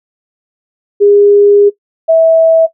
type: tone pair in turn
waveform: sine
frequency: 407.6 / 651.5 Hz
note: G#4 / E5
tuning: -32 / -20 cents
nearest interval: minor sixth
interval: 812 cents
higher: second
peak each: -3 dBFS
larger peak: neither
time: 1-1.7 / 2.08-2.67 s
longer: first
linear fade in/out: 20 ms
effects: noise-tail reverb RT60 0.1 s tail -17 dB re dry